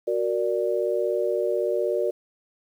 sine chord, Gb augmented, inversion none, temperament equal, 370 / 466.2 / 587.3 Hz, Gb4 / Bb4 / D5, 0 / 0 / 0 cents, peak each -26 dBFS, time 0.07-2.11 s, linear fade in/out 10 ms, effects 9-bit

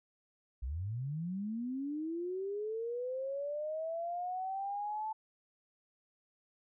sine linear sweep, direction up, 56.2 to 880 Hz, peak -35 dBFS, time 0.62-5.13 s, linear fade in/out 10 ms, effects none

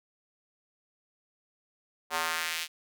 square tone with high-pass filter sweep, 82.1 Hz, E2, 6 cents flat, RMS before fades -32 dBFS, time 2.1-2.68 s, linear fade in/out 50 ms, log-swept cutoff 840 to 3000 Hz, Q 1.3, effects none

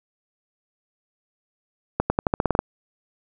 accelerating click train, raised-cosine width 1 ms, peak -5 dBFS, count 10, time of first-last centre 2-2.591 s, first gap 100 ms, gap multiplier 0.89, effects none

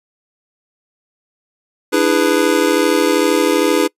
square chord, E dominant seventh, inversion third, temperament just, 296.7 / 329.6 / 412 / 494.4 Hz, D4 / E4 / G#4 / B4, +18 / 0 / -14 / +2 cents, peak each -18 dBFS, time 1.92-3.88 s, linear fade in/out 20 ms, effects noise-tail reverb RT60 0.1 s tail -25 dB re dry + resampled to 32000 Hz

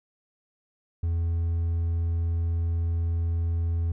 triangle tone with hard clipping, 84.1 Hz, E2, 35 cents sharp, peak -24 dBFS, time 1.03-3.92 s, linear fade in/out 5 ms, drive 5 dB, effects none

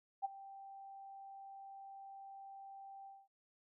sine tone with ADSR envelope, 784 Hz, G5, in tune, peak -32 dBFS, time 0.22-3.28 s, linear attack 28 ms, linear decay 19 ms, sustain -18 dB, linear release 220 ms, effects none

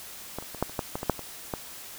clicks, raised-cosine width 1 ms, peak -18 / -28 / -25 / -10 / -28 / -13 / -16 / -18 / -7 / -23 / -15 dBFS, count 11, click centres 0.386 / 0.425 / 0.547 / 0.626 / 0.696 / 0.792 / 0.955 / 1.031 / 1.097 / 1.193 / 1.538 s, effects white hiss -43 dBFS RMS until 1.98 s

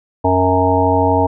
harmonic tone, 92.4 Hz, F#2, 2 cents flat, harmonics 1 / 3 / 5 / 7 / 9 / 10, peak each -18 / -18 / -18 / -18 / -18 / -18 dBFS, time 0.24-1.27 s, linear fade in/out 10 ms, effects none

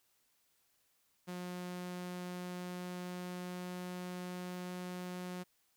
sawtooth tone with pitch glide, 179.3 to 180.44 Hz, F3 to F#3, +46 to -43 cents, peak -37 dBFS, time 1.27-5.44 s, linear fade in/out 20 ms, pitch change +11 cents, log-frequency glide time 2.2-4.83 s, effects white hiss -75 dBFS RMS until 5.76 s

